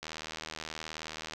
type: click train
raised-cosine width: 0.2 ms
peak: -21 dBFS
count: 104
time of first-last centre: 0.03-1.335 s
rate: 78.9 Hz
effects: none